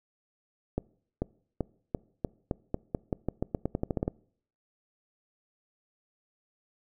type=accelerating click train; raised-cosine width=2 ms; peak=-15 dBFS; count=19; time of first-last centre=0.78-4.079 s; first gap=440 ms; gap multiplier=0.88; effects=noise-tail reverb RT60 0.6 s tail -24 dB re dry

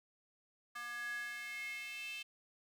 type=tone with high-pass filter sweep; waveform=square; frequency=239.1 Hz; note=A#3; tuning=44 cents sharp; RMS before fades=-44 dBFS; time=0.75-2.23 s; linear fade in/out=10 ms; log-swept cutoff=1400 to 2800 Hz; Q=7.5; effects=none

